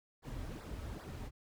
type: noise with flanger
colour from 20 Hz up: brown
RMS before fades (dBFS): -44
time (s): 0.22-1.31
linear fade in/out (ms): 50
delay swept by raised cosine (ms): 0.31 to 5.91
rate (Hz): 2.5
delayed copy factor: -0.75
effects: none